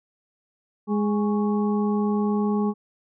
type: harmonic tone with a mistuned harmonic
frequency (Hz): 207.7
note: G#3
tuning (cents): 0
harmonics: 1 / 2 / 4 / 5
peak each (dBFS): -21 / -27 / -33 / -35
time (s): 0.87-2.74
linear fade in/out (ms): 50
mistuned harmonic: 5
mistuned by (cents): +110
effects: none